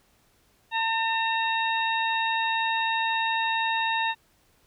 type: harmonic tone with a mistuned harmonic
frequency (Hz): 903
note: A5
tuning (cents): +45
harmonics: 1 / 2 / 3 / 4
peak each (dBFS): -26 / -29 / -31 / -32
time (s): 0.71-4.15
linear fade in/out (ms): 50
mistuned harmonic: 4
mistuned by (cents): +58
effects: pink hiss -64 dBFS RMS until 4.66 s